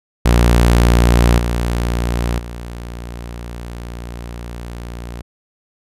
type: tone with level steps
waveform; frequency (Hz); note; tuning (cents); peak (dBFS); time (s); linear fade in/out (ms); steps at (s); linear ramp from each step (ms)
sawtooth; 59; A#1; +22; -5 / -12 / -23; 0.25-5.22; 10; 1.38 / 2.39; 2
effects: resampled to 32000 Hz